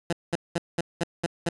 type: tone bursts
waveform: 15% pulse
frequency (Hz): 169.9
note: F3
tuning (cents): -47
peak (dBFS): -17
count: 7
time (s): 0.1-1.489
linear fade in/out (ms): 2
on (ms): 27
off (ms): 200
effects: resampled to 24000 Hz